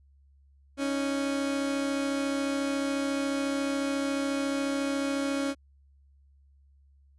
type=tone pair together; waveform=30% pulse; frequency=277 / 311.1 Hz; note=C#4 / D#4; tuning=-1 / 0 cents; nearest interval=major second; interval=201 cents; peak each=-25 / -34 dBFS; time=0.77-5.55 s; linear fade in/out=50 ms; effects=added 69 Hz sine -57 dBFS peak until 7.18 s + resampled to 24000 Hz